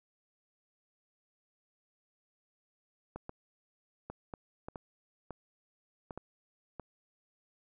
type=clicks; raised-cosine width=1 ms; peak=-27 dBFS; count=10; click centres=3.16 / 3.294 / 4.1 / 4.338 / 4.685 / 4.758 / 5.307 / 6.108 / 6.176 / 6.797 s; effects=none